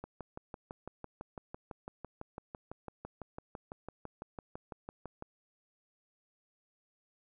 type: click train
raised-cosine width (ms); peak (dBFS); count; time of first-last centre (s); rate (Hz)
1; -28; 32; 0.04-5.224; 5.98
effects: none